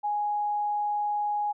sine tone, 830.6 Hz, G#5, in tune, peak -25 dBFS, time 0.03-1.53 s, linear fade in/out 20 ms, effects none

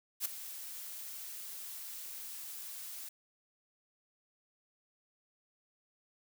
blue noise with ADSR envelope, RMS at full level -32 dBFS, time 0.2-3.09 s, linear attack 53 ms, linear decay 8 ms, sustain -13 dB, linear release 6 ms, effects none

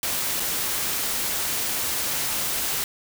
white noise with dropouts, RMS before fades -26 dBFS, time 0.03-2.84 s, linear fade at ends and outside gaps 1 ms, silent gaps 0.398-0.402 s, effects none

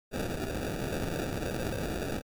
white noise with sample-and-hold, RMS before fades -33 dBFS, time 0.11-2.22 s, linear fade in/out 50 ms, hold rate 1050 Hz, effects MP3 96 kbps

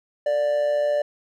triangle tone with amplitude modulation, 587.3 Hz, D5, in tune, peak -15 dBFS, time 0.26-1.02 s, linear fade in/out 5 ms, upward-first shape sine, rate 134 Hz, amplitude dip 45%, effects none

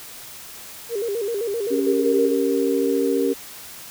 sine tone with vibrato, 432.9 Hz, A4, 28 cents flat, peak -22 dBFS, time 0.89-2.36 s, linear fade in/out 50 ms, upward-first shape square, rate 7.7 Hz, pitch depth 130 cents each way
sine chord, G diminished, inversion second, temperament equal, 277.2 / 392 / 466.2 Hz, Db4 / G4 / Bb4, 0 / 0 / 0 cents, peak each -22 dBFS, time 1.7-3.34 s, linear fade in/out 20 ms
effects white hiss -39 dBFS RMS until 3.9 s

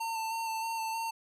square tone with vibrato, 900 Hz, A5, 39 cents sharp, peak -33 dBFS, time 0-1.11 s, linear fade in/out 10 ms, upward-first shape square, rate 3.2 Hz, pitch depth 17 cents each way, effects resampled to 32000 Hz

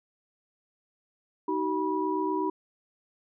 sine tone cluster, 312.6 / 380.7 / 975 Hz, D#4 / F#4 / B5, +8 / +49 / -23 cents, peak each -30 dBFS, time 1.48-2.5 s, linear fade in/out 5 ms, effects none

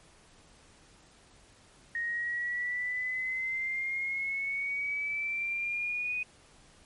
sine exponential sweep, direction up, 1863 to 2489 Hz, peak -30 dBFS, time 1.95-6.23 s, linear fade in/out 2 ms, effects pink hiss -59 dBFS RMS until 6.85 s + MP3 48 kbps

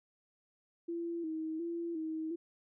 sine tone with vibrato, 327.9 Hz, E4, 9 cents flat, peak -35 dBFS, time 0.88-2.36 s, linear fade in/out 10 ms, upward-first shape square, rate 1.4 Hz, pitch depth 56 cents each way, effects none

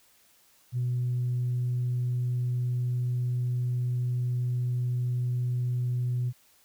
sine tone, 123.47 Hz, B2, in tune, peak -24 dBFS, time 0.72-6.33 s, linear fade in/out 50 ms, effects tanh soft clip ceiling -22 dBFS + white hiss -62 dBFS RMS until 6.64 s

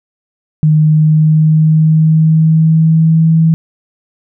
sine tone with pitch glide, 154.2 to 161.87 Hz, D#3 to E3, -15 to -31 cents, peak -5 dBFS, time 0.63-3.54 s, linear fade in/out 0 ms, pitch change +84 cents, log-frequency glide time 0.79-3.31 s, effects none

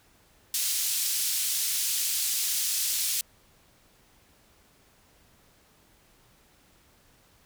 white band-pass noise, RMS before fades -28 dBFS, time 0.54-3.21 s, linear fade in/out 2 ms, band 3600 to 13000 Hz, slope 12 dB/octave, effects pink hiss -61 dBFS RMS until 7.45 s

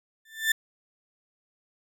35% pulse tone with exponential growth, 1775 Hz, A6, 15 cents sharp, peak -16 dBFS, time 0.25-0.52 s, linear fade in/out 5 ms, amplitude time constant 57 ms, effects none

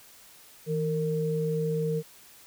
sine tone pair together, 160.7 / 458.7 Hz, E3 / A#4, -44 / -28 cents, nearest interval octave + tritone, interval 1816 cents, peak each -28 dBFS, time 0.66-2.03 s, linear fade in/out 50 ms, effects white hiss -53 dBFS RMS until 2.46 s

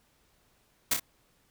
white noise with echo, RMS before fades -25 dBFS, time 0.91-0.94 s, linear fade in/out 5 ms, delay 29 ms, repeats 2, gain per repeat -5 dB, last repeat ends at 0.998 s, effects pink hiss -68 dBFS RMS until 1.5 s

